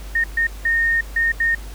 sine tone bursts at uneven times, 1840 Hz, A#6, 23 cents flat, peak -15 dBFS, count 5, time 0.15-0.24 / 0.37-0.47 / 0.65-1.01 / 1.16-1.32 / 1.4-1.55 s, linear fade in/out 5 ms, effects added 50 Hz sine -31 dBFS peak until 1.74 s + pink hiss -42 dBFS RMS until 1.74 s

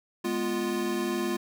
square chord, F diminished, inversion first, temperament equal, 207.7 / 246.9 / 349.2 Hz, Ab3 / Cb4 / F4, 0 / 0 / 0 cents, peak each -34 / -34 / -30 dBFS, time 0.24-1.37 s, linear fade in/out 10 ms, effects none

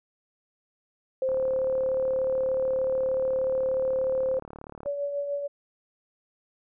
sine tone, 523.3 Hz, C5, in tune, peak -23 dBFS, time 1.22-4.39 s, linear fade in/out 2 ms
click train, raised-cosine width 1 ms, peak -27 dBFS, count 132, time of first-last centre 1.29-4.859 s, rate 36.7 Hz
sine tone with tremolo, 570 Hz, C#5, 48 cents sharp, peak -25 dBFS, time 4.85-5.48 s, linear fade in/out 20 ms, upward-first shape triangle, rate 6.7 Hz, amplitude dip 50%
effects none

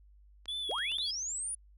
clicks, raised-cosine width 0.2 ms, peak -32 dBFS, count 5, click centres 0.457 / 0.713 / 0.784 / 0.918 / 0.984 s
triangle tone with vibrato, 3387 Hz, G#7, 33 cents sharp, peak -33 dBFS, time 0.48-1.11 s, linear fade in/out 5 ms, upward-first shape sine, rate 2.6 Hz, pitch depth 68 cents each way
sine linear sweep, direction up, 328.9 to 9880 Hz, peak -34 dBFS, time 0.69-1.55 s, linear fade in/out 5 ms
effects added 50 Hz sine -56 dBFS peak until 1.77 s

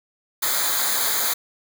white noise with comb filter, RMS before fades -22 dBFS, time 0.42-1.34 s, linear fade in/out 10 ms, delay 0.36 ms, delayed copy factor -0.85, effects none

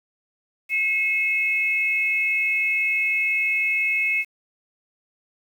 sine tone pair together, 2170 / 2576 Hz, C#7 / E7, -37 / -41 cents, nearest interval minor third, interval 296 cents, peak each -22 dBFS, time 0.69-4.25 s, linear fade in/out 50 ms, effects 8-bit

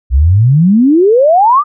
sine exponential sweep, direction up, 60 to 1244.5 Hz, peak -4 dBFS, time 0.1-1.64 s, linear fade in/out 50 ms, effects none

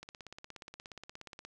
click train, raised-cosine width 0.2 ms, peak -29 dBFS, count 25, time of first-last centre 0.03-1.45 s, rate 16.9 Hz, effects none

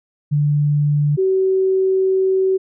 sine tone pair in turn, 146.83 / 379.7 Hz, D3 / F#4, 0 / +45 cents, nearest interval octave + major third, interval 1645 cents, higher second, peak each -13 dBFS, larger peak neither, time 0.31-1.17 / 1.17-2.58 s, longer second, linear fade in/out 20 ms, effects none

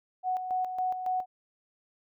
sine tone with tremolo, 740 Hz, F#5, in tune, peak -26 dBFS, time 0.23-1.26 s, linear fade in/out 50 ms, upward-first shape square, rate 3.6 Hz, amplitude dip 55%, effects none

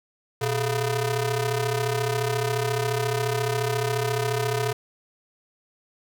sawtooth ring-modulated tone, 275.7 Hz, C#4, 9 cents flat, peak -16 dBFS, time 0.41-4.73 s, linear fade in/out 10 ms, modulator 155 Hz, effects none

